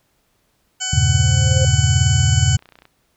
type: harmonic tone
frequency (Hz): 750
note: F#5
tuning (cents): +23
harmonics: 1 / 2 / 3 / 4 / 6 / 7 / 8 / 9 / 10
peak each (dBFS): -35 / -30 / -36 / -26 / -35 / -35 / -35 / -27 / -26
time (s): 0.8-2.57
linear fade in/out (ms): 20
type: chord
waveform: sine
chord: E diminished seventh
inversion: none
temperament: equal with one note detuned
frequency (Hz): 80.66 / 98 / 116.54 / 138.59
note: E2 / G2 / Bb2 / Db3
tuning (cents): -37 / 0 / 0 / 0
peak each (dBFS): -18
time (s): 0.93-2.57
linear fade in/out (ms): 5
type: tone with exponential growth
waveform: sine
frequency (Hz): 523.3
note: C5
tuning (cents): 0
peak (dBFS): -19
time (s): 0.96-1.65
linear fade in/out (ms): 2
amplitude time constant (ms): 150
type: click train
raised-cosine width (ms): 0.3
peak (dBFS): -28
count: 49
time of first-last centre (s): 1.28-2.854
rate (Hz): 30.5
effects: pink hiss -64 dBFS RMS until 3.16 s